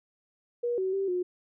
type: tone with pitch steps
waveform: sine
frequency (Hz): 479.6 / 377.4 / 389.9 / 360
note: A#4 / F#4 / G4 / F#4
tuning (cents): +49 / +34 / -9 / -47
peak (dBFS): -26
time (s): 0.63-1.23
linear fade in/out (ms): 10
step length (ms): 150
effects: none